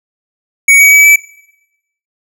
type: tone with pitch steps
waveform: square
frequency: 2243 / 2264 / 2285 / 2306 Hz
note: C#7 / C#7 / D7 / D7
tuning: +20 / +36 / -48 / -32 cents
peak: -3 dBFS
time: 0.68-1.16 s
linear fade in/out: 5 ms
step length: 120 ms
effects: noise-tail reverb RT60 0.9 s tail -22 dB re dry